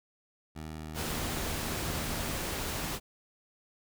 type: tone with vibrato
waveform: 15% pulse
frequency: 77.78 Hz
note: D#2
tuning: in tune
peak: -33 dBFS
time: 0.55-2.4 s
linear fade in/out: 20 ms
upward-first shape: sine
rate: 1.6 Hz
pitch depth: 10 cents each way
type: noise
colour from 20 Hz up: pink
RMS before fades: -35 dBFS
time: 0.94-3 s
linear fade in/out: 50 ms
effects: none